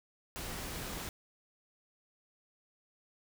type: noise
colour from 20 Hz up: pink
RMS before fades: -41 dBFS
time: 0.36-1.09 s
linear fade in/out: 0 ms
effects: none